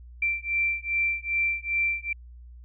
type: beating tone pair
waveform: sine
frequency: 2349 / 2351.5 Hz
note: D7 / D7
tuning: 0 / +2 cents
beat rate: 2.5 Hz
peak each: -27 / -27 dBFS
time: 0.22-2.13 s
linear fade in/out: 5 ms
effects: added 60 Hz sine -43 dBFS peak until 2.64 s